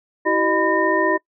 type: tone cluster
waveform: sine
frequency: 327 / 382.1 / 611 / 997 / 1832 Hz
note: E4 / G4 / D#5 / B5 / A#6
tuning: -14 / -44 / -32 / +16 / -31 cents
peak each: -22 dBFS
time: 0.25-1.18 s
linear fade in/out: 20 ms
effects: noise-tail reverb RT60 0.1 s tail -23 dB re dry